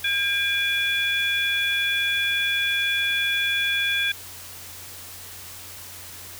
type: tone cluster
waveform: sine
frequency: 1611 / 2400 / 3407 Hz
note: G6 / D7 / G#7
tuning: +47 / +37 / +44 cents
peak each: -25 dBFS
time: 0.04-4.12 s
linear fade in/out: 5 ms
effects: added 90 Hz sine -49 dBFS peak until 6.39 s + white hiss -40 dBFS RMS until 6.39 s